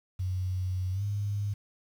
sine tone with pitch glide, 92.5 to 102.04 Hz, F#2 to G#2, 0 to -30 cents, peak -28 dBFS, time 0.19-1.54 s, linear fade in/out 10 ms, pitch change +170 cents, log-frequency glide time 0.92-1.03 s, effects 9-bit

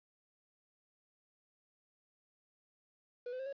triangle tone with pitch steps, 489.3 / 510.1 / 531.7 / 554.3 Hz, B4 / C5 / C5 / C#5, -16 / -44 / +28 / 0 cents, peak -37 dBFS, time 3.26-3.528 s, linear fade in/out 5 ms, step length 67 ms, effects resampled to 11025 Hz + 11-bit

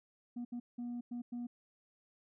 sine tone bursts at uneven times, 241.1 Hz, B3, 41 cents flat, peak -36 dBFS, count 5, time 0.36-0.45 / 0.52-0.6 / 0.78-1.01 / 1.11-1.22 / 1.32-1.47 s, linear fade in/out 10 ms, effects tanh soft clip ceiling -37 dBFS

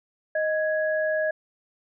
sine tone pair together, 624 / 1665.9 Hz, D#5 / G#6, +5 / +5 cents, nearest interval octave + perfect fourth, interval 1700 cents, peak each -23 / -28 dBFS, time 0.35-1.31 s, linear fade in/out 5 ms, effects none

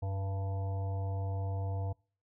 harmonic tone with a mistuned harmonic, 97.5 Hz, G2, 9 cents flat, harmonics 1 / 3 / 5 / 7 / 9 / 10, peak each -32 / -51 / -47 / -46 / -50 / -61 dBFS, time 0.02-1.93 s, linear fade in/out 10 ms, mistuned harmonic 1, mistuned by -31 cents, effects noise-tail reverb RT60 0.4 s tail -25 dB re dry

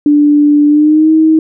sine tone with pitch glide, 293.7 to 316.6 Hz, D4 to D#4, 0 to +30 cents, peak -4 dBFS, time 0.06-1.39 s, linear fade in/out 2 ms, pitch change +130 cents, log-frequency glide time 0.67-1.11 s, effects none

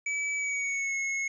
square tone with pitch glide, 2294 to 2179 Hz, D7 to C#7, -41 to -30 cents, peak -29 dBFS, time 0.06-1.28 s, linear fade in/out 5 ms, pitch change -89 cents, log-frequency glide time 0.36-0.96 s, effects resampled to 22050 Hz + 10-bit

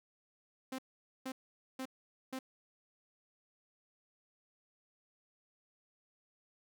sawtooth tone bursts, 261.6 Hz, C4, in tune, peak -35 dBFS, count 4, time 0.72-2.39 s, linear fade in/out 5 ms, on 65 ms, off 470 ms, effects none

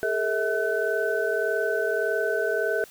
sine tone cluster, 411.6 / 453.3 / 646 / 1513 Hz, G#4 / A#4 / E5 / F#6, -16 / -48 / -35 / +38 cents, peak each -28 dBFS, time 0.03-2.84 s, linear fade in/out 0 ms, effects white hiss -50 dBFS RMS until 2.9 s

